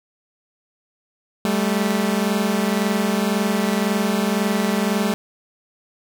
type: tone pair together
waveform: sawtooth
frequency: 196 / 217.9 Hz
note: G3 / A3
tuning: 0 / -17 cents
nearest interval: major second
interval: 183 cents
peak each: -17 dBFS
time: 1.45-5.14 s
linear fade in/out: 0 ms
effects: none